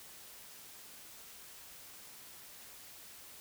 silence, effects white hiss -53 dBFS RMS until 3.4 s

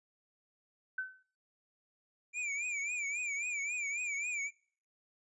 sine tone with exponential decay, 1522 Hz, F#6, 48 cents sharp, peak -31 dBFS, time 0.98-1.23 s, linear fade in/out 5 ms, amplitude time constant 53 ms
square tone with vibrato, 2352 Hz, D7, 2 cents sharp, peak -35 dBFS, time 2.33-4.51 s, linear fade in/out 50 ms, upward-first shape triangle, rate 3.7 Hz, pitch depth 120 cents each way
effects noise-tail reverb RT60 0.5 s tail -24 dB re dry + resampled to 22050 Hz

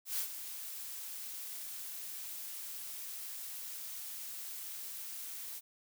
blue noise with ADSR envelope, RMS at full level -34 dBFS, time 0.05-5.61 s, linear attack 130 ms, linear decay 92 ms, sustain -10 dB, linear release 34 ms, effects none

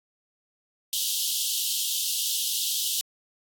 pink high-pass noise, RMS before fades -27 dBFS, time 0.93-3.01 s, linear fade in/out 0 ms, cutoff 2900 Hz, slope 96 dB/octave, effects AAC 64 kbps

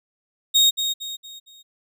35% pulse tone with echo, 3729 Hz, A#7, in tune, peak -11 dBFS, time 0.54-0.71 s, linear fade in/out 20 ms, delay 230 ms, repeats 4, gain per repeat -8 dB, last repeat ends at 1.63 s, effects none

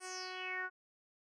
10% pulse tone with low-pass filter sweep, 370 Hz, F#4, in tune, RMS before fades -42 dBFS, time 0-0.7 s, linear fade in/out 50 ms, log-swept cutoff 8900 to 1400 Hz, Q 6.3, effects none

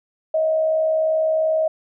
sine tone with frequency modulation, 634 Hz, D#5, 32 cents sharp, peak -16 dBFS, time 0.34-1.68 s, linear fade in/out 5 ms, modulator 62.9 Hz, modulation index 0.28, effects none

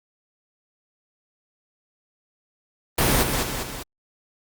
pink noise with echo, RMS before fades -19 dBFS, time 2.98-3.23 s, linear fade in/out 5 ms, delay 200 ms, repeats 3, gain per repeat -5 dB, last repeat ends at 3.83 s, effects Opus 32 kbps

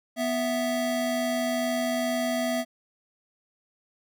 square tone pair together, 247.2 / 659.3 Hz, B3 / E5, +2 / 0 cents, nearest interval octave + perfect fourth, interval 1698 cents, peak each -29 / -28 dBFS, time 0.16-2.65 s, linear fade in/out 50 ms, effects none

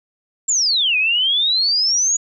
sine exponential two-way sweep, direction down then up, 7520 to 2452 to 6860 Hz, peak -14 dBFS, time 0.48-2.17 s, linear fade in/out 10 ms, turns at 0.97 s, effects none

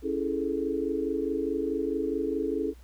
sine chord, A major seventh, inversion first, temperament equal, 277.2 / 329.6 / 415.3 / 440 Hz, C#4 / E4 / G#4 / A4, 0 / 0 / 0 / 0 cents, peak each -32 dBFS, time 0.02-2.74 s, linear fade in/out 50 ms, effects added 60 Hz sine -47 dBFS peak until 2.83 s + pink hiss -61 dBFS RMS until 2.83 s

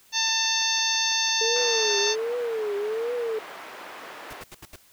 harmonic tone, 894 Hz, A5, 27 cents sharp, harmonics 1 / 2 / 3 / 4 / 5 / 6 / 7, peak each -32 / -31 / -31 / -28 / -28 / -31 / -28 dBFS, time 0.12-2.16 s, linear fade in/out 50 ms
sine tone with vibrato, 443.8 Hz, A4, 15 cents sharp, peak -25 dBFS, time 1.41-3.39 s, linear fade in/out 5 ms, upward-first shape triangle, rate 1.3 Hz, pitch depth 180 cents each way
white band-pass noise, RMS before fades -41 dBFS, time 1.56-4.43 s, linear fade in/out 0 ms, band 390 to 1600 Hz, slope 12 dB/octave
pink noise bursts, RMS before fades -42 dBFS, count 5, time 4.3-4.761 s, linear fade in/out 5 ms, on 33 ms, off 74 ms
effects white hiss -57 dBFS RMS until 4.92 s

